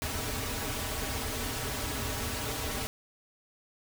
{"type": "noise with comb filter", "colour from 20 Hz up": "pink", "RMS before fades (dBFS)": -34, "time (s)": [0.02, 2.87], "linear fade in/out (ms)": 0, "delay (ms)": 5.7, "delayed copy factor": -0.95, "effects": []}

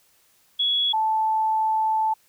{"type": "tone pair in turn", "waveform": "sine", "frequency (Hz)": [3364, 876.2], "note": ["G#7", "A5"], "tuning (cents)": [22, -7], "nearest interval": "octave + major seventh", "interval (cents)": 2329, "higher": "first", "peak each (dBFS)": -19, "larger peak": "neither", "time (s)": [[0.59, 0.93], [0.93, 2.14]], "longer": "second", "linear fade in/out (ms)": 10, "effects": ["white hiss -61 dBFS RMS until 2.28 s"]}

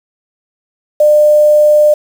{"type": "tone with quantisation", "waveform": "sine", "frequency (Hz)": 600, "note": "D5", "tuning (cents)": 37, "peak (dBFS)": -4, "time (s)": [1, 1.94], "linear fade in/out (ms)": 5, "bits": 5, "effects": []}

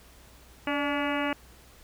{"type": "harmonic tone with a mistuned harmonic", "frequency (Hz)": 286, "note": "D4", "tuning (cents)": -46, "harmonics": [1, 2, 3, 4, 5, 6, 7, 8, 9, 10], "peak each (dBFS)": [-30, -33, -35, -36, -37, -38, -38, -39, -40, -40], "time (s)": [0.67, 1.33], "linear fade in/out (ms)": 2, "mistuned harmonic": 2, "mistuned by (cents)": 49, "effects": ["added 61 Hz sine -55 dBFS peak until 1.83 s", "pink hiss -55 dBFS RMS until 1.83 s"]}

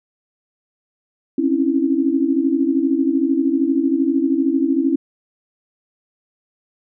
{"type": "tone cluster", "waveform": "sine", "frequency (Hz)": [266.5, 279.4, 329], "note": ["C4", "C#4", "E4"], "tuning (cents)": [32, 14, -3], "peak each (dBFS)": -19, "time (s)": [1.38, 4.96], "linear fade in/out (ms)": 5, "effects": []}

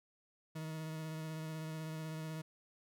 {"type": "tone with vibrato", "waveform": "40% pulse", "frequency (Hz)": 158, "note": "D#3", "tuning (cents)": 27, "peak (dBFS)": -40, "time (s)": [0.55, 2.42], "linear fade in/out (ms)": 10, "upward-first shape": "triangle", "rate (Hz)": 16, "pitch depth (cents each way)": 23, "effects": []}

